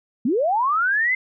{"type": "linear sweep", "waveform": "sine", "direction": "up", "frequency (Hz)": [207.7, 2093], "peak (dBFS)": -17, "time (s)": [0.25, 1.15], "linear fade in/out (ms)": 5, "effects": []}